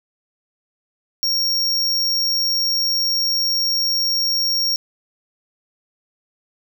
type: tone with amplitude modulation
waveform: square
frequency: 5560 Hz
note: F8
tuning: 9 cents flat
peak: -16 dBFS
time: 1.23-4.76 s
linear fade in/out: 0 ms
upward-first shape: sine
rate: 182 Hz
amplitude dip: 30%
effects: none